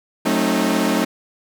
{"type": "chord", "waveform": "sawtooth", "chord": "F# diminished seventh", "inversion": "none", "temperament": "equal with one note detuned", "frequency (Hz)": [185, 220, 268.2, 311.1], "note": ["F#3", "A3", "C4", "Eb4"], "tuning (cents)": [0, 0, 43, 0], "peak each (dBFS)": [-20, -17, -18, -18], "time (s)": [0.25, 1.05], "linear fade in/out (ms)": 10, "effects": []}